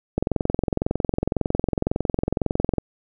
click train, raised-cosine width 2 ms, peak -7 dBFS, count 58, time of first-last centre 0.18-2.783 s, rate 21.9 Hz, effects none

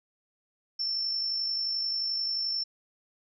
sine tone with amplitude modulation, 5380 Hz, E8, 34 cents sharp, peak -26 dBFS, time 0.79-2.64 s, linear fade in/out 10 ms, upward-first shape sine, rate 51.4 Hz, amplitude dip 35%, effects none

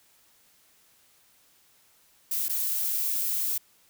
violet noise with dropouts, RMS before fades -28 dBFS, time 2.31-3.58 s, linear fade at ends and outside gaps 5 ms, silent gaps 2.484-2.495 s, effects white hiss -62 dBFS RMS until 3.89 s

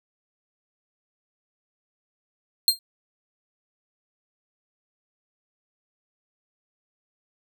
sawtooth tone with exponential decay, 4195 Hz, C8, 4 cents sharp, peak -8 dBFS, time 2.68-2.79 s, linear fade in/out 1 ms, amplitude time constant 22 ms, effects none

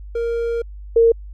triangle / sine tone pair in turn, 466.2 / 460 Hz, A#4 / A#4, 0 / -23 cents, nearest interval unison, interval 23 cents, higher first, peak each -17 / -9 dBFS, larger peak second, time 0.15-0.62 / 0.96-1.12 s, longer first, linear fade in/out 5 ms, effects added 50 Hz sine -32 dBFS peak until 1.33 s

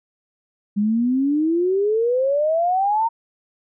sine exponential sweep, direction up, 200.8 to 931 Hz, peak -16 dBFS, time 0.76-3.09 s, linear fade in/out 20 ms, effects none

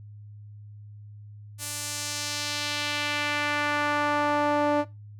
sawtooth tone with band-pass filter sweep, 293.7 Hz, D4, in tune, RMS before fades -27 dBFS, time 1.58-4.85 s, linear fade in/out 50 ms, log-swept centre 10000 to 610 Hz, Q 1.2, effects noise-tail reverb RT60 0.2 s tail -17 dB re dry + added 104 Hz sine -42 dBFS peak until 5.19 s

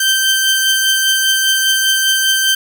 sawtooth tone pair together, 1558 / 3111 Hz, G6 / G7, -11 / -14 cents, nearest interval octave, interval 1197 cents, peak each -11 dBFS, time 0-2.55 s, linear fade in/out 5 ms, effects none

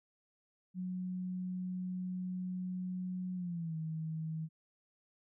sine tone with pitch glide, 183 to 159.31 Hz, F#3 to D#3, -19 to +41 cents, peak -36 dBFS, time 0.74-4.49 s, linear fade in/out 50 ms, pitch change -240 cents, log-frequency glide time 3.35-3.76 s, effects none

